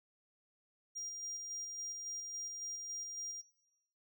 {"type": "tone with tremolo", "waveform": "triangle", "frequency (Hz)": 5700, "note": "F8", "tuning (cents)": 34, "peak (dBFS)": -39, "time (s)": [0.95, 3.42], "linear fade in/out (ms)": 20, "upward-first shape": "square", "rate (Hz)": 3.6, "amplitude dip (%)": 30, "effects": ["noise-tail reverb RT60 1.0 s tail -18 dB re dry"]}